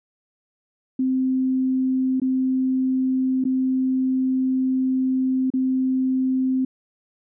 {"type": "tone with dropouts", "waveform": "sine", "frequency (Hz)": 260.1, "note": "C4", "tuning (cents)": -10, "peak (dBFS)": -18, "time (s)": [0.99, 6.65], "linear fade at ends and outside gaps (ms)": 5, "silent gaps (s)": [[2.2, 2.217], [3.441, 3.451], [5.503, 5.537]], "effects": []}